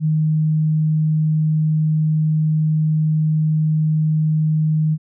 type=tone; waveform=sine; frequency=155.56 Hz; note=D#3; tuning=in tune; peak=-14 dBFS; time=0-4.98 s; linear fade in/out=50 ms; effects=none